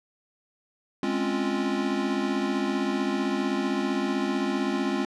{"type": "chord", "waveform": "square", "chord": "Db major seventh", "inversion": "second", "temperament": "equal", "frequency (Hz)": [207.7, 261.6, 277.2, 349.2], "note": ["Ab3", "C4", "Db4", "F4"], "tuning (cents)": [0, 0, 0, 0], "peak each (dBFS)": -31, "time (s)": [1.03, 5.05], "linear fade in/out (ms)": 2, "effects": ["low-pass 5000 Hz 12 dB/octave"]}